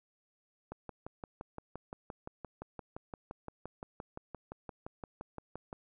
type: click train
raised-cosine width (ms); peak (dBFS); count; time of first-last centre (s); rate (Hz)
1; -28; 30; 0.72-5.729; 5.79
effects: none